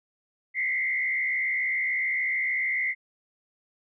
sine tone with frequency modulation, 2076 Hz, C7, 14 cents flat, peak -24 dBFS, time 0.54-2.95 s, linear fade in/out 50 ms, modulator 66.9 Hz, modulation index 1.4, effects none

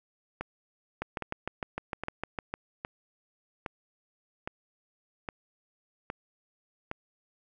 two click trains, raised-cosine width 0.5 ms, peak -17 / -19 dBFS, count 11 / 9, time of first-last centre 1.02-2.54 / 0.41-6.914 s, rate 6.58 / 1.23 Hz, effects none

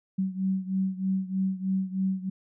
sine beating tone pair, 189.1 / 192.3 Hz, F#3 / G3, +38 / -33 cents, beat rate 3.2 Hz, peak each -27 / -30 dBFS, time 0.18-2.3 s, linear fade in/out 10 ms, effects none

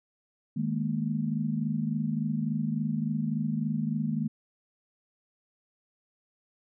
sine chord, D# suspended fourth, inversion none, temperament equal with one note detuned, 155.56 / 209.6 / 233.1 Hz, D#3 / G#3 / A#3, 0 / +16 / 0 cents, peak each -31 dBFS, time 0.56-4.28 s, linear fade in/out 10 ms, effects none

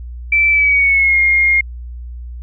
sine tone with pitch glide, 2327 to 2134 Hz, D7 to C7, -17 to +34 cents, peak -9 dBFS, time 0.32-1.61 s, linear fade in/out 5 ms, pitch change -149 cents, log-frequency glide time 0.5-1.19 s, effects added 60 Hz sine -26 dBFS peak until 2.42 s

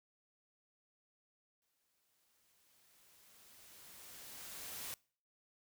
white noise with exponential growth, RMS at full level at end -44 dBFS, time 1.62-4.94 s, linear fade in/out 1 ms, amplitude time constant 720 ms, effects noise-tail reverb RT60 0.5 s tail -25 dB re dry

